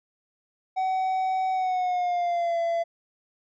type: tone with pitch glide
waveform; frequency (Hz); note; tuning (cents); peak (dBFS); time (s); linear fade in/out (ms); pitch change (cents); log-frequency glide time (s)
triangle; 754 to 675.6; F#5 to E5; +32 to +42; -21; 0.76-2.84; 20; -190; 1.52-2.58
effects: resampled to 16000 Hz